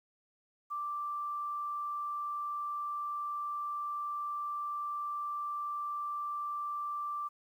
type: tone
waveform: sine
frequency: 1174.7 Hz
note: D6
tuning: in tune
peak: -34 dBFS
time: 0.7-7.29 s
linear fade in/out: 20 ms
effects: 11-bit